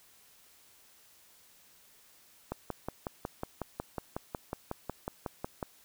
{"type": "click train", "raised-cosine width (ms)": 1, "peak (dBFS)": -20, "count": 18, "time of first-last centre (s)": [2.52, 5.628], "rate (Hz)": 5.47, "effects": ["white hiss -61 dBFS RMS until 5.84 s"]}